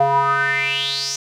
square tone with band-pass filter sweep, 138.6 Hz, C#3, in tune, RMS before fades -19 dBFS, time 0-1.16 s, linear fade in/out 5 ms, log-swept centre 710 to 6100 Hz, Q 6.9, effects none

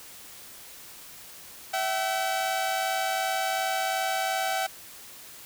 sawtooth tone pair together, 659.3 / 762 Hz, E5 / G5, 0 / -49 cents, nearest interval minor third, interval 251 cents, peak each -28 / -23 dBFS, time 1.73-4.67 s, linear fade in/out 10 ms, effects white hiss -46 dBFS RMS until 5.45 s

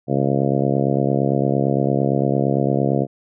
harmonic tone, 68.8 Hz, C#2, 12 cents flat, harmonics 2 / 3 / 4 / 5 / 6 / 7 / 8 / 9 / 10, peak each -21 / -23 / -24 / -25 / -26 / -26 / -27 / -28 / -28 dBFS, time 0.07-3.07 s, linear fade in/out 50 ms, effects none

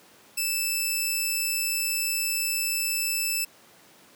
10% pulse tone, 2637 Hz, E7, in tune, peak -16 dBFS, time 0.37-3.45 s, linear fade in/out 10 ms, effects pink hiss -54 dBFS RMS until 4.15 s + high-pass 200 Hz 12 dB/octave

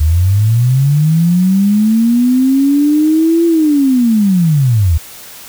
sine linear two-way sweep, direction up then down, 73.42 to 339.6 to 73.42 Hz, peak -7 dBFS, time 0-4.98 s, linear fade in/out 10 ms, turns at 3.46 s, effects white hiss -33 dBFS RMS until 5.48 s

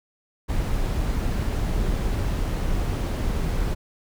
brown noise, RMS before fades -24 dBFS, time 0.48-3.75 s, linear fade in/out 20 ms, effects none

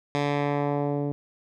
10% pulse tone with low-pass filter sweep, 144.3 Hz, D3, 30 cents flat, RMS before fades -26 dBFS, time 0.15-1.12 s, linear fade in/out 0 ms, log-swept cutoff 4800 to 360 Hz, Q 0.82, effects none

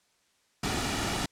pink noise with comb filter, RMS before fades -30 dBFS, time 0.63-1.26 s, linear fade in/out 5 ms, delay 1.9 ms, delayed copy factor -0.5, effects white hiss -69 dBFS RMS until 1.31 s + low-pass 8000 Hz 12 dB/octave

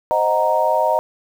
sine chord, C half-diminished seventh, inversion none, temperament equal, 523.3 / 622.3 / 740 / 932.3 Hz, C5 / Eb5 / Gb5 / Bb5, 0 / 0 / 0 / 0 cents, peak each -23 / -18 / -23 / -18 dBFS, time 0.11-0.99 s, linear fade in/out 0 ms, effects 7-bit

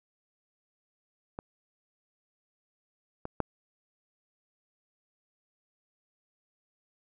clicks, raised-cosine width 1 ms, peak -23 / -22 / -13 dBFS, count 3, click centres 1.389 / 3.254 / 3.403 s, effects none

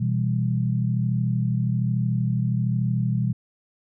sine chord, E minor, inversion second, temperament just, 123.61 / 164.81 / 197.78 Hz, B2 / E3 / G3, +2 / 0 / +16 cents, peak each -22 / -27 / -27 dBFS, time 0-3.33 s, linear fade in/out 10 ms, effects none

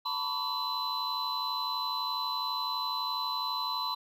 triangle tone cluster, 904 / 996 / 1139 / 4019 Hz, A5 / B5 / C#6 / B7, +47 / +14 / +47 / +30 cents, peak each -37 / -33 / -36 / -33 dBFS, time 0.05-3.95 s, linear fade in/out 10 ms, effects none

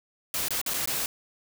white noise with dropouts, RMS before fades -29 dBFS, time 0.34-1.06 s, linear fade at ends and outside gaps 1 ms, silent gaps 0.484-0.506 / 0.615-0.662 / 0.737-0.741 / 0.858-0.874 s, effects none

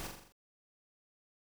pink noise with echo, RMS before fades -42 dBFS, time 0-0.07 s, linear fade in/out 0 ms, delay 42 ms, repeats 6, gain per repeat -4 dB, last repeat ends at 0.322 s, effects none

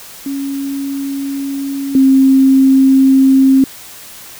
sine tone pair in turn, 276.4 / 267.1 Hz, C#4 / C4, -5 / +36 cents, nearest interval minor second, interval 59 cents, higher first, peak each -17 / -5 dBFS, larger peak second, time 0.26-1.95 / 1.95-3.64 s, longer neither, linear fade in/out 2 ms, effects white hiss -34 dBFS RMS until 4.39 s

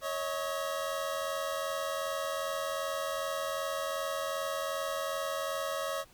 25% pulse tone pair together, 554.4 / 637 Hz, C#5 / D#5, 0 / +41 cents, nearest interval major second, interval 241 cents, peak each -31 / -32 dBFS, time 0.01-6.05 s, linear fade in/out 50 ms, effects pink hiss -60 dBFS RMS until 6.13 s

